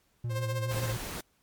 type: tone with vibrato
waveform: triangle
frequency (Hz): 115.9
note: A#2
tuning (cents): -10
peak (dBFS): -28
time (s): 0.24-0.97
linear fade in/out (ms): 5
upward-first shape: square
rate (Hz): 7.2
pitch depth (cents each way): 46
type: tone with tremolo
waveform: sawtooth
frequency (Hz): 528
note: C5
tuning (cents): +16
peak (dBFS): -28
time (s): 0.29-0.95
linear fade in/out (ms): 50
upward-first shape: sine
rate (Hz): 15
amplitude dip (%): 70
type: noise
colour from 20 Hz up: pink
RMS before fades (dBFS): -38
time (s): 0.71-1.21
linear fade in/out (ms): 5
effects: pink hiss -70 dBFS RMS until 1.42 s + MP3 96 kbps